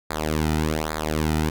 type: tone with flanger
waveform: sawtooth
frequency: 77.6 Hz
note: D#2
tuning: 4 cents flat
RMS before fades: -24 dBFS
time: 0.1-1.5 s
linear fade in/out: 5 ms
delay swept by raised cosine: 0.34 to 1.84 ms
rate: 1.2 Hz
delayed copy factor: -0.9
effects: none